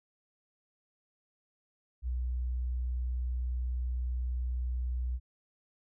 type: tone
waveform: sine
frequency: 61.8 Hz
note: B1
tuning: 2 cents sharp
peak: -30 dBFS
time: 2.02-5.2 s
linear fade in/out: 50 ms
effects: none